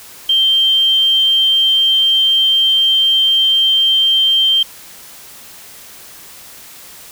sine tone, 3148 Hz, G7, 7 cents sharp, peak -9 dBFS, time 0.29-4.63 s, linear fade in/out 5 ms, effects white hiss -37 dBFS RMS until 7.11 s

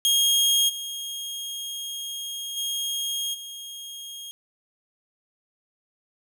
sawtooth tone with level steps, 3253 Hz, G#7, 37 cents flat, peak -15 / -28 / -23 / -33 dBFS, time 0.05-4.31 s, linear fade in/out 0 ms, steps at 0.68 / 2.56 / 3.33 s, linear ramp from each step 20 ms, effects none

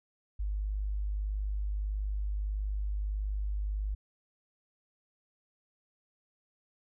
sine tone, 50.8 Hz, G#1, 38 cents flat, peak -30 dBFS, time 0.39-3.95 s, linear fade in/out 10 ms, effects none

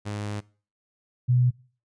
sawtooth / sine tone pair in turn, 103.83 / 124.26 Hz, G#2 / B2, 0 / +11 cents, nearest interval minor third, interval 311 cents, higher second, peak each -26 / -17 dBFS, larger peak second, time 0.05-0.41 / 1.28-1.51 s, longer first, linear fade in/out 20 ms, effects noise-tail reverb RT60 0.4 s tail -22 dB re dry + resampled to 22050 Hz

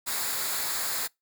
white noise with comb filter, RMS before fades -30 dBFS, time 0.06-1.08 s, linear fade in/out 20 ms, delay 0.34 ms, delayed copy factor -0.6, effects noise-tail reverb RT60 0.2 s tail -26 dB re dry

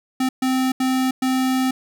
square tone bursts at uneven times, 259.6 Hz, C4, 13 cents flat, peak -18 dBFS, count 4, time 0.2-0.29 / 0.42-0.72 / 0.8-1.11 / 1.22-1.71 s, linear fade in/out 5 ms, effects none

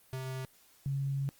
square / sine tone pair in turn, 130.81 / 137.86 Hz, C3 / C#3, 0 / -9 cents, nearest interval minor second, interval 91 cents, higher second, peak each -35 / -30 dBFS, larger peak second, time 0.13-0.45 / 0.86-1.29 s, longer second, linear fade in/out 0 ms, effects white hiss -63 dBFS RMS until 1.39 s + Opus 32 kbps

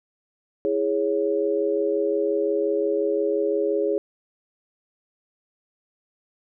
sine chord, C# minor, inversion first, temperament equal, 329.6 / 415.3 / 554.4 Hz, E4 / G#4 / C#5, 0 / 0 / 0 cents, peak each -27 / -22 / -26 dBFS, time 0.65-3.98 s, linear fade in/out 0 ms, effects none

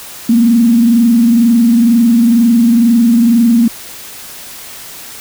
sine tone with frequency modulation, 233.1 Hz, A#3, in tune, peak -5 dBFS, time 0.29-3.68 s, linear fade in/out 5 ms, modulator 22.1 Hz, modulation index 0.53, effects white hiss -30 dBFS RMS until 5.2 s

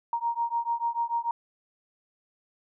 sine beating tone pair, 932.3 / 939.1 Hz, A#5 / A#5, 0 / +13 cents, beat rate 6.8 Hz, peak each -29 dBFS, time 0.13-1.31 s, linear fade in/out 2 ms, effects none

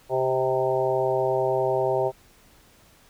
harmonic tone with a mistuned harmonic, 130.81 Hz, C3, in tune, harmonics 1 / 3 / 4 / 5 / 6 / 7, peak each -34 / -25 / -27 / -26 / -30 / -31 dBFS, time 0.09-2.12 s, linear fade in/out 50 ms, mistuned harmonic 5, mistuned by -27 cents, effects pink hiss -56 dBFS RMS until 3.09 s

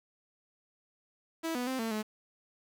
sawtooth tone with pitch steps, 326.7 / 246.8 / 260.7 / 225.5 / 214.7 Hz, E4 / B3 / C4 / A3 / A3, -15 / -1 / -6 / +43 / -42 cents, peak -28 dBFS, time 1.43-2.03 s, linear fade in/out 20 ms, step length 120 ms, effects 9-bit

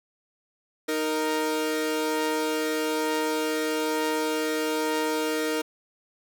sawtooth tone pair together, 311.1 / 466.1 Hz, D#4 / A#4, 0 / 0 cents, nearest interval perfect fifth, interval 700 cents, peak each -24 / -23 dBFS, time 0.88-5.62 s, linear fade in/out 10 ms, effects none

